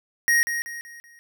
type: tone with echo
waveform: square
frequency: 1875 Hz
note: A#6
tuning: 10 cents sharp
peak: -17 dBFS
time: 0.28-0.43 s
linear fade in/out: 0 ms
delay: 190 ms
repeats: 4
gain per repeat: -8 dB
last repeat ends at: 1.19 s
effects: none